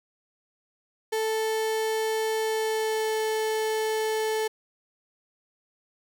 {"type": "tone with pitch glide", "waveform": "35% pulse", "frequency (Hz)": [440, 437], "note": ["A4", "A4"], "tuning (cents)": [0, -12], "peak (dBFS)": -23, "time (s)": [1.12, 4.48], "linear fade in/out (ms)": 10, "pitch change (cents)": -12, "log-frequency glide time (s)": [2.38, 3.18], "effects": []}